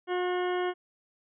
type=harmonic tone with a mistuned harmonic; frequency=360 Hz; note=F#4; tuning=47 cents flat; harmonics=1 / 2 / 3 / 4 / 5 / 6 / 8 / 9; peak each=-28 / -34 / -38 / -40 / -42 / -44 / -46 / -47 dBFS; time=0.07-0.74 s; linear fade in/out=50 ms; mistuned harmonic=4; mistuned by=+17 cents; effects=none